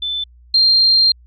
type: tone pair in turn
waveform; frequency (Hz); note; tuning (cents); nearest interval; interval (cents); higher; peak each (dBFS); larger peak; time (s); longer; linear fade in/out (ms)
sine; 3521 / 4186; A7 / C8; 0 / 0; minor third; 300; second; -19 / -9; second; 0.02-0.24 / 0.54-1.12; second; 5
effects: added 60 Hz sine -43 dBFS peak until 1.26 s